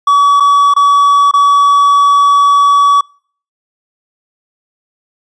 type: tone with dropouts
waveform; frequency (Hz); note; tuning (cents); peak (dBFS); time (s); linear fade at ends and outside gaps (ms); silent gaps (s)
triangle; 1138; C#6; +45; -3; 0.07-3.01; 5; 0.4-0.404 / 0.739-0.763 / 1.313-1.337
effects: noise-tail reverb RT60 0.5 s tail -26 dB re dry + resampled to 22050 Hz